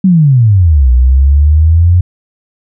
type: exponential two-way sweep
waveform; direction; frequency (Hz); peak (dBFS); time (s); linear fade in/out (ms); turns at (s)
sine; down then up; 196 to 60.7 to 90.6; -3; 0.04-2.01; 5; 0.91
effects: none